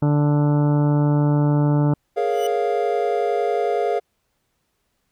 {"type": "harmonic tone", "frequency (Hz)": 146.83, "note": "D3", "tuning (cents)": 0, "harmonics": [1, 2, 3, 4, 5, 6, 7, 8, 9, 10], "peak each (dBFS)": [-16, -21, -30, -29, -38, -31, -42, -42, -39, -45], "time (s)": [0.02, 1.94], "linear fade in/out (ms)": 5}
{"type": "chord", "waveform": "triangle", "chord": "Bb minor seventh", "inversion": "third", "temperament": "equal", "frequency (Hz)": [415.3, 466.2, 554.4, 698.5], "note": ["Ab4", "Bb4", "Db5", "F5"], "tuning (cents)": [0, 0, 0, 0], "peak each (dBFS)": [-21, -22, -25, -21], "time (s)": [2.16, 4], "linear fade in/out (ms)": 20}
{"type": "tone with exponential growth", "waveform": "sawtooth", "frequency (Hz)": 2960, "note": "F#7", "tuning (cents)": 0, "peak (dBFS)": -26, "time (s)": [2.21, 2.47], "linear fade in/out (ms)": 5, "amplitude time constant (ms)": 56}
{"effects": ["pink hiss -71 dBFS RMS until 5.11 s"]}